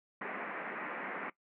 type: band-pass noise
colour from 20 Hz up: white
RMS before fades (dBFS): -41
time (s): 0.21-1.3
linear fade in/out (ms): 5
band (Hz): 180 to 2200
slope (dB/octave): 48
effects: noise-tail reverb RT60 0.1 s tail -18 dB re dry